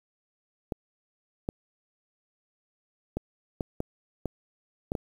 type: clicks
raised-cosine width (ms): 2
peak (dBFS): -16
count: 8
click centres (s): 0.722 / 1.489 / 3.17 / 3.608 / 3.804 / 4.257 / 4.919 / 4.952
effects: 8-bit